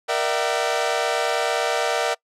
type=tone cluster; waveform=sawtooth; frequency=469.6 / 596 / 665 / 763 Hz; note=A#4 / D5 / E5 / G5; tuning=+13 / +25 / +15 / -47 cents; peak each=-22 dBFS; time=0.08-2.15 s; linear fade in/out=20 ms; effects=noise-tail reverb RT60 0.1 s tail -24 dB re dry + low-pass 8000 Hz 12 dB/octave